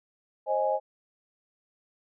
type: chord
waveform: sine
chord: Ab major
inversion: first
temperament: equal with one note detuned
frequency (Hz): 530.2 / 622.3 / 830.6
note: C5 / Eb5 / Ab5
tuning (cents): +23 / 0 / 0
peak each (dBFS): -28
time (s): 0.46-0.8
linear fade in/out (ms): 50
effects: none